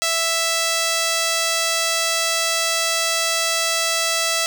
5% pulse tone, 660 Hz, E5, 2 cents sharp, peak -7 dBFS, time 0.02-4.46 s, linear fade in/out 0 ms, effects none

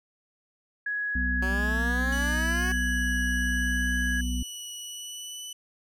sine tone with pitch glide, 1673 to 1661.4 Hz, G#6 to G#6, +12 to 0 cents, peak -27 dBFS, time 0.86-4.21 s, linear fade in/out 5 ms, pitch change -12 cents, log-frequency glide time 1.33-4.05 s
harmonic tone, 61.6 Hz, B1, 4 cents flat, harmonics 1 / 3 / 4, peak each -27 / -38 / -33 dBFS, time 1.15-4.43 s, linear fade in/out 5 ms
10% pulse exponential sweep, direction up, 185 to 374.8 Hz, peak -25 dBFS, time 1.42-2.72 s, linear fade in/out 2 ms
20% pulse tone with vibrato, 2960 Hz, F#7, in tune, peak -31 dBFS, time 2.12-5.53 s, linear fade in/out 5 ms, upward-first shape triangle, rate 0.67 Hz, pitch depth 15 cents each way
effects none

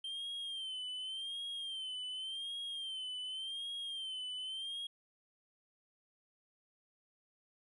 triangle tone with vibrato, 3136 Hz, G7, in tune, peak -38 dBFS, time 0.04-4.87 s, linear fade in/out 5 ms, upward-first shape sine, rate 0.88 Hz, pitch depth 79 cents each way, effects resampled to 24000 Hz

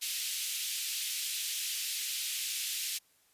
pink high-pass noise, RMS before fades -35 dBFS, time 0.01-2.99 s, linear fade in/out 20 ms, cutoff 2700 Hz, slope 24 dB/octave, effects white hiss -68 dBFS RMS until 3.33 s + resampled to 32000 Hz

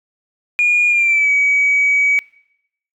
sine tone with pitch glide, 2433 to 2270 Hz, D#7 to C#7, -39 to +41 cents, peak -10 dBFS, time 0.59-2.19 s, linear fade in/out 0 ms, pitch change -120 cents, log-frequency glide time 0.88-1.31 s, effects noise-tail reverb RT60 0.8 s tail -23 dB re dry + tanh soft clip ceiling -7 dBFS

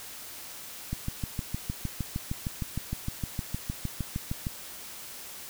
click train, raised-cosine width 5 ms, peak -18 dBFS, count 24, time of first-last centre 0.93-4.468 s, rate 6.5 Hz, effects white hiss -43 dBFS RMS until 5.49 s

